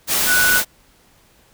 sine tone in noise, 1480 Hz, F#6, in tune, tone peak -14 dBFS, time 0.26-0.62 s, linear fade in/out 50 ms, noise white, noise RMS -18 dBFS, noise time 0.07-0.65 s, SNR +1 dB, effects pink hiss -54 dBFS RMS until 1.53 s

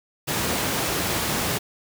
pink high-pass noise, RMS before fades -25 dBFS, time 0.27-1.59 s, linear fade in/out 20 ms, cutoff 100 Hz, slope 12 dB/octave, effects none

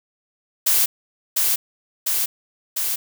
blue noise with echo, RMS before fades -17 dBFS, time 0.66-0.86 s, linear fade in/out 10 ms, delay 700 ms, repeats 3, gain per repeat -2 dB, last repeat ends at 2.96 s, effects none

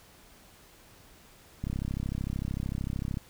click train, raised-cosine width 5 ms, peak -20 dBFS, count 52, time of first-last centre 1.64-3.172 s, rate 33.3 Hz, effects pink hiss -56 dBFS RMS until 3.29 s

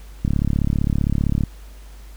click train, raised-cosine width 5 ms, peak -7 dBFS, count 43, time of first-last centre 0.25-1.436 s, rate 35.4 Hz, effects added 50 Hz sine -37 dBFS peak until 2.16 s + pink hiss -50 dBFS RMS until 2.16 s

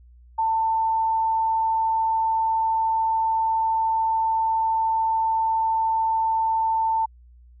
sine tone, 893 Hz, A5, 25 cents sharp, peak -19 dBFS, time 0.38-7.06 s, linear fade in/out 10 ms, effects added 60 Hz sine -47 dBFS peak until 7.6 s

